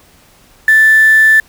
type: tone with quantisation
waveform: sine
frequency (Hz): 1760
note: A6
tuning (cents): 0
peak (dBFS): -4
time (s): 0.68-1.4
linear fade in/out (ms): 2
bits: 4
effects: pink hiss -46 dBFS RMS until 1.48 s